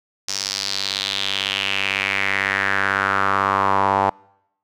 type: tone with band-pass filter sweep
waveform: sawtooth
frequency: 98 Hz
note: G2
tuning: in tune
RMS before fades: -21 dBFS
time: 0.28-4.1 s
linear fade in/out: 5 ms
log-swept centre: 5600 to 860 Hz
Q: 3.8
effects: noise-tail reverb RT60 0.8 s tail -26 dB re dry